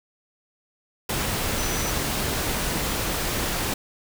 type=tone in noise; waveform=sine; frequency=5940 Hz; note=F#8; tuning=6 cents sharp; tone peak=-33 dBFS; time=1.58-1.91 s; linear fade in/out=5 ms; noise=pink; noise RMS=-26 dBFS; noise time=1.09-3.74 s; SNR=-10 dB; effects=none